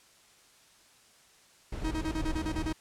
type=noise; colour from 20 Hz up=brown; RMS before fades=-35 dBFS; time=1.72-2.73 s; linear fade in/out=5 ms
type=tone bursts; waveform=45% pulse; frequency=315.8 Hz; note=D#4; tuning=26 cents sharp; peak=-31 dBFS; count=9; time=1.84-2.729 s; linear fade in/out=10 ms; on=73 ms; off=29 ms
effects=white hiss -60 dBFS RMS until 2.8 s + low-pass 9000 Hz 12 dB/octave